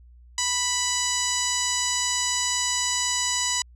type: tone with low-pass filter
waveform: 10% pulse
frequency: 987.8 Hz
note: B5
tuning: in tune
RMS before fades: -25 dBFS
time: 0.38-3.62 s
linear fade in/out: 2 ms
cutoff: 7600 Hz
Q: 6.7
effects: added 60 Hz sine -47 dBFS peak until 3.75 s